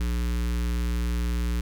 square tone with notch filter, 59.1 Hz, A#1, 24 cents sharp, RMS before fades -26 dBFS, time 0-1.61 s, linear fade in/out 5 ms, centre 680 Hz, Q 0.85, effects none

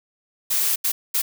blue noise bursts at uneven times, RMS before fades -21 dBFS, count 3, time 0.5-0.76 / 0.84-0.92 / 1.14-1.22 s, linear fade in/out 10 ms, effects none

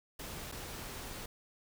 pink noise with dropouts, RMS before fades -44 dBFS, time 0.19-1.26 s, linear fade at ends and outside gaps 5 ms, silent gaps 0.517-0.521 s, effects none

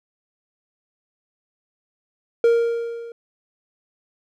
triangle tone with level ramp, 466.2 Hz, A#4, in tune, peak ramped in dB -9 to -32 dBFS, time 2.44-3.12 s, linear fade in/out 2 ms, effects none

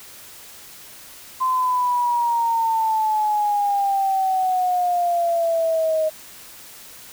sine exponential sweep, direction down, 1038 to 624 Hz, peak -17 dBFS, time 1.4-6.1 s, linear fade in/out 20 ms, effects white hiss -42 dBFS RMS until 7.12 s

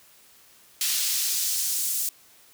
pink noise with high-pass filter sweep, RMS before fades -26 dBFS, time 0.81-2.09 s, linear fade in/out 2 ms, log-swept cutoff 3800 to 8100 Hz, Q 0.94, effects white hiss -55 dBFS RMS until 2.53 s + high-pass 60 Hz 12 dB/octave

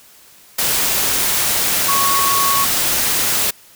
sine tone in noise, 1109 Hz, C#6, in tune, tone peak -16 dBFS, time 1.88-2.65 s, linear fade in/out 10 ms, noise white, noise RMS -17 dBFS, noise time 0.58-3.51 s, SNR -2 dB, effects white hiss -46 dBFS RMS until 3.75 s

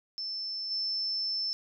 sine tone with level steps, 5300 Hz, E8, 9 cents sharp, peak -33 / -29 dBFS, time 0.18-1.53 s, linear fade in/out 0 ms, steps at 0.7 s, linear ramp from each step 20 ms, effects none

